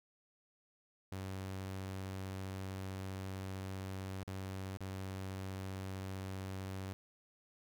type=tone with dropouts; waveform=sawtooth; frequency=95.4 Hz; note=G2; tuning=47 cents flat; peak=-37 dBFS; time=1.12-6.93 s; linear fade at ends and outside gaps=0 ms; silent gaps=4.233-4.277 / 4.771-4.806 s; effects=none